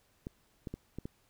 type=clicks; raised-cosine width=3 ms; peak=-26 dBFS; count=5; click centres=0.269 / 0.672 / 0.74 / 0.986 / 1.055 s; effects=pink hiss -70 dBFS RMS until 1.29 s